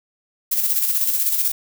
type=noise with tremolo; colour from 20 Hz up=violet; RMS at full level=-18 dBFS; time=0.51-1.52 s; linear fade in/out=10 ms; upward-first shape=square; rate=16 Hz; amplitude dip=45%; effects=none